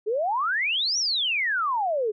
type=exponential two-way sweep; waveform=sine; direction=up then down; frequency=403.4 to 5920 to 403.4 Hz; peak=-22 dBFS; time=0.06-2.12 s; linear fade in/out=20 ms; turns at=0.98 s; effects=none